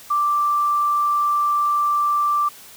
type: tone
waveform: sine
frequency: 1174.7 Hz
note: D6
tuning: in tune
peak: -16 dBFS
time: 0.1-2.49 s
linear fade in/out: 10 ms
effects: white hiss -43 dBFS RMS until 2.76 s